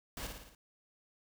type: noise with echo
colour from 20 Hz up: pink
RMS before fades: -42 dBFS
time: 0.17-0.27 s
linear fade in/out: 2 ms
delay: 56 ms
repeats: 5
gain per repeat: -4 dB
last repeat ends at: 0.55 s
effects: none